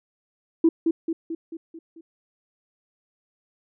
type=tone with echo; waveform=sine; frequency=328.5 Hz; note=E4; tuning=6 cents flat; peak=-12 dBFS; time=0.64-0.69 s; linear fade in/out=5 ms; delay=220 ms; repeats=6; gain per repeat=-5 dB; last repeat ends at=2.01 s; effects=tanh soft clip ceiling -8 dBFS